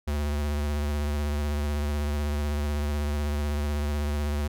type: tone with vibrato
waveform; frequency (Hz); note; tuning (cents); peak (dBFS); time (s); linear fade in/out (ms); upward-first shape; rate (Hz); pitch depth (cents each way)
square; 73.42; D2; 0; -26; 0.07-4.48; 10; triangle; 16; 43
effects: none